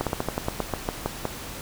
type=slowing click train; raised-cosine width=1 ms; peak=-10 dBFS; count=12; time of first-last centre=0.01-1.253 s; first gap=57 ms; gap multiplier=1.13; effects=pink hiss -37 dBFS RMS until 1.61 s